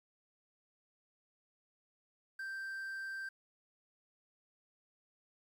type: tone with quantisation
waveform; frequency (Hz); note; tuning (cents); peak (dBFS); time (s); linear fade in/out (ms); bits
triangle; 1568; G6; 0; -38; 2.39-3.29; 5; 11
effects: none